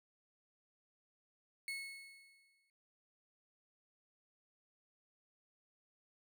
35% pulse tone with exponential decay, 2192 Hz, C#7, 20 cents flat, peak -37 dBFS, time 1.68-2.7 s, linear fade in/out 1 ms, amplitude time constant 220 ms, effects none

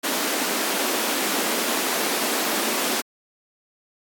pink high-pass noise, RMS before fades -24 dBFS, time 0.03-3.02 s, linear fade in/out 20 ms, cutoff 220 Hz, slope 48 dB/octave, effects AAC 64 kbps

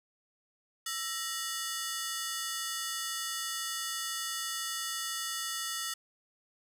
10% pulse ring-modulated tone, 1602 Hz, G6, 37 cents sharp, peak -22 dBFS, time 0.86-5.94 s, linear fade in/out 5 ms, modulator 276 Hz, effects none

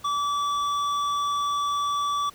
sine tone with hard clipping, 1153 Hz, D6, 32 cents flat, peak -25 dBFS, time 0.04-2.3 s, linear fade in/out 10 ms, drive 10 dB, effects pink hiss -51 dBFS RMS until 2.34 s

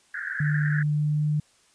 pink band-pass noise, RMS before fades -32 dBFS, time 0.14-0.83 s, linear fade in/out 5 ms, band 1500 to 1800 Hz, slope 96 dB/octave
sine tone with pitch glide, 149.2 to 150.5 Hz, D3 to D3, +28 to +43 cents, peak -21 dBFS, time 0.4-1.4 s, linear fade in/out 5 ms, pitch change +15 cents, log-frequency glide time 0.92-1.27 s
effects white hiss -61 dBFS RMS until 1.74 s + resampled to 22050 Hz

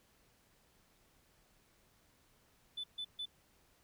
sine tone bursts, 3498 Hz, A7, 11 cents flat, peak -37 dBFS, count 3, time 2.77-3.257 s, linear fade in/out 10 ms, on 69 ms, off 140 ms, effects tanh soft clip ceiling -36 dBFS + pink hiss -70 dBFS RMS until 3.83 s

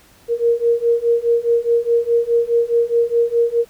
sine beating tone pair, 466.2 / 471 Hz, A#4 / A#4, 0 / +18 cents, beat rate 4.8 Hz, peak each -17 / -16 dBFS, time 0.28-3.65 s, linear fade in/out 50 ms, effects pink hiss -50 dBFS RMS until 3.69 s

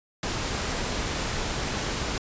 pink noise, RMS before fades -29 dBFS, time 0.23-2.18 s, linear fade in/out 2 ms, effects resampled to 16000 Hz

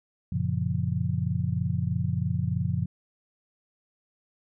sine chord, Gb major seventh, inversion none, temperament just, 92.5 / 115.62 / 138.75 / 173.43 Hz, Gb2 / Bb2 / Db3 / F3, 0 / -14 / +2 / -12 cents, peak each -30 dBFS, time 0.32-2.86 s, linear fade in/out 5 ms, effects none

